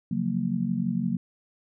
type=chord; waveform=sine; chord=Gb major seventh; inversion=second; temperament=just; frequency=138.75 / 173.43 / 185 / 231.2 Hz; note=Db3 / F3 / Gb3 / Bb3; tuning=+2 / -12 / 0 / -14 cents; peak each=-33 / -33 / -28 / -28 dBFS; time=0.11-1.17 s; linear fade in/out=5 ms; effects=none

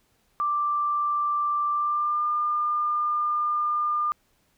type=tone with pitch glide; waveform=sine; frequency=1177 to 1203.8 Hz; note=D6 to D6; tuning=+3 to +42 cents; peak=-22 dBFS; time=0.4-4.12 s; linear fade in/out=0 ms; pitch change=+39 cents; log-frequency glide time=1.72-2.25 s; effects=pink hiss -67 dBFS RMS until 4.57 s

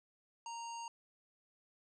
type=harmonic tone; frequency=930 Hz; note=A#5; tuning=4 cents flat; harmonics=1 / 3 / 5 / 7 / 9; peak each=-43 / -53 / -57 / -53 / -63 dBFS; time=0.46-0.88 s; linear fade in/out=2 ms; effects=none

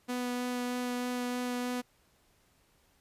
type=tone with vibrato; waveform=sawtooth; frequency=246.9 Hz; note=B3; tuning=in tune; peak=-28 dBFS; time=0.08-1.82 s; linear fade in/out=20 ms; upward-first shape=sine; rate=3.2 Hz; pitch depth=8 cents each way; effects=pink hiss -68 dBFS RMS until 3 s + resampled to 32000 Hz

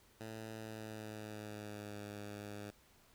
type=tone with pitch glide; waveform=10% pulse; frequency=110.7 to 103.29 Hz; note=A2 to G#2; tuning=+11 to -9 cents; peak=-37 dBFS; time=0.2-2.71 s; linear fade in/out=10 ms; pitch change=-120 cents; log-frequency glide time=0.53-1.99 s; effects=pink hiss -67 dBFS RMS until 3.14 s

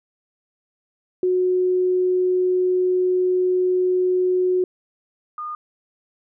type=tone pair in turn; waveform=sine; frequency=366 / 1220.5 Hz; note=F#4 / D#6; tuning=-19 / -34 cents; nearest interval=octave + major sixth; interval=2085 cents; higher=second; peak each=-16 / -27 dBFS; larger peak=first; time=1.23-4.64 / 5.38-5.55 s; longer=first; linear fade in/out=2 ms; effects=none

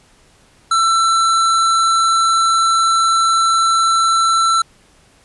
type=tone; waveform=square; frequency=1338 Hz; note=E6; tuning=25 cents sharp; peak=-12 dBFS; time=0.71-4.62 s; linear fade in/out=5 ms; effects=pink hiss -51 dBFS RMS until 5.24 s + resampled to 24000 Hz

